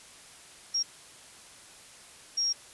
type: tone bursts at uneven times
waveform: sine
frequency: 5590 Hz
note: F8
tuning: 1 cent sharp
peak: -25 dBFS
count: 2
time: 0.74-0.83 / 2.37-2.53 s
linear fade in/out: 10 ms
effects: white hiss -51 dBFS RMS until 2.73 s + resampled to 24000 Hz